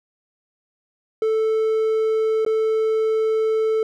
triangle tone with dropouts, 440 Hz, A4, in tune, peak -15 dBFS, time 1.22-3.83 s, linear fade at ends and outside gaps 2 ms, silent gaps 2.45-2.463 s, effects none

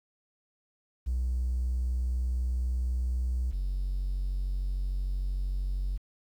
triangle tone pair in turn, 62 / 46.58 Hz, B1 / F#1, +7 / +12 cents, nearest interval perfect fourth, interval 495 cents, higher first, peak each -23 / -25 dBFS, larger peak first, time 1.06-3.52 / 3.52-5.98 s, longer neither, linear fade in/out 20 ms, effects tanh soft clip ceiling -23 dBFS + 10-bit

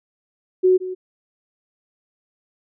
sine tone with echo, 370 Hz, F#4, in tune, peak -11 dBFS, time 0.63-0.78 s, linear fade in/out 20 ms, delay 170 ms, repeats 1, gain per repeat -14 dB, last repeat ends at 0.95 s, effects none

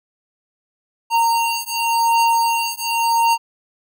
square beating tone pair, 923 / 923.9 Hz, A#5 / A#5, -17 / -16 cents, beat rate 0.9 Hz, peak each -19 dBFS, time 1.1-3.38 s, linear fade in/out 50 ms, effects none

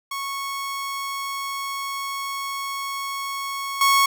sawtooth tone with level steps, 1103 Hz, C#6, 9 cents flat, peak -23 / -11 dBFS, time 0.11-4.06 s, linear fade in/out 5 ms, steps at 3.81 s, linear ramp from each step 2 ms, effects none

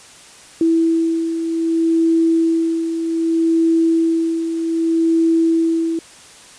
sine beating tone pair, 328.3 / 328.94 Hz, E4 / E4, -7 / -4 cents, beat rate 0.64 Hz, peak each -22 / -14 dBFS, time 0.61-5.99 s, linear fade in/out 2 ms, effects white hiss -42 dBFS RMS until 6.58 s + resampled to 22050 Hz

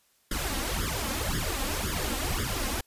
pink noise with flanger, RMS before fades -30 dBFS, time 0.31-2.81 s, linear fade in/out 5 ms, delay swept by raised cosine 0.58 to 3.78 ms, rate 1.9 Hz, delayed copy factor +1, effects white hiss -67 dBFS RMS until 2.86 s + resampled to 32000 Hz

